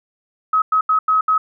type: tone bursts at uneven times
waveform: sine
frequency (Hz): 1276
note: D#6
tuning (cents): +43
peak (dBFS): -12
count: 5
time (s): 0.53-0.62 / 0.72-0.81 / 0.89-0.99 / 1.08-1.21 / 1.28-1.38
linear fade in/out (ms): 5
effects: none